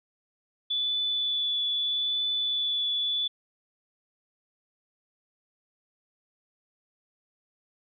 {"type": "tone with vibrato", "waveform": "sine", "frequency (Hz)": 3464, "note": "A7", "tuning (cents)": -28, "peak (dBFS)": -25, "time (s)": [0.7, 3.28], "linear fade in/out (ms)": 10, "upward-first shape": "triangle", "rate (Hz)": 0.79, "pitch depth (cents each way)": 14, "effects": []}